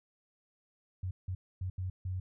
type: tone bursts at uneven times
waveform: sine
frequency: 92.5 Hz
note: F#2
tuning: in tune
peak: -33 dBFS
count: 5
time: 1.03-1.11 / 1.28-1.35 / 1.61-1.7 / 1.78-1.9 / 2.05-2.2 s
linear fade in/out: 5 ms
effects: none